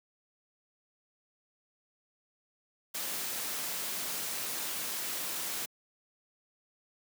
white noise, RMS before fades -36 dBFS, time 2.94-5.66 s, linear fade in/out 10 ms, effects high-pass 150 Hz 12 dB/octave

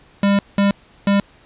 square tone bursts at uneven times, 200 Hz, G3, 35 cents sharp, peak -13 dBFS, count 3, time 0.23-0.39 / 0.58-0.71 / 1.07-1.2 s, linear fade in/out 2 ms, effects pink hiss -50 dBFS RMS until 1.45 s + resampled to 8000 Hz

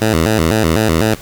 10% pulse tone with vibrato, 94.3 Hz, F#2, 33 cents sharp, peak -3 dBFS, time 0.01-1.15 s, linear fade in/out 10 ms, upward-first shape square, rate 4 Hz, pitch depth 260 cents each way, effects pink hiss -35 dBFS RMS until 1.21 s

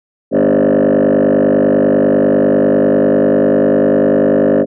sine tone with frequency modulation, 405.4 Hz, G#4, 42 cents flat, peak -5 dBFS, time 0.31-4.66 s, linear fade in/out 50 ms, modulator 50.1 Hz, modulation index 4, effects tanh soft clip ceiling -7 dBFS

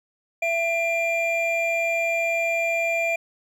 triangle tone pair together, 670 / 2388 Hz, E5 / D7, +28 / +28 cents, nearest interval octave + minor seventh, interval 2200 cents, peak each -22 dBFS, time 0.42-3.16 s, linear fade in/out 5 ms, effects none

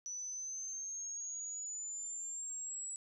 sine exponential sweep, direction up, 5920 to 7830 Hz, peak -40 dBFS, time 0.06-2.96 s, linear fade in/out 0 ms, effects none

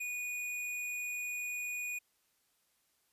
square tone, 2463 Hz, D#7, 18 cents flat, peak -37 dBFS, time 0-1.99 s, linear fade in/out 10 ms, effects white hiss -75 dBFS RMS until 3.12 s + resampled to 32000 Hz

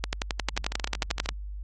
two click trains, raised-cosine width 0.2 ms, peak -15 / -9 dBFS, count 11 / 15, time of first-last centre 0.49-1.259 / 0.04-1.29 s, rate 13 / 11.2 Hz, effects added 50 Hz sine -34 dBFS peak until 1.63 s + AAC 32 kbps

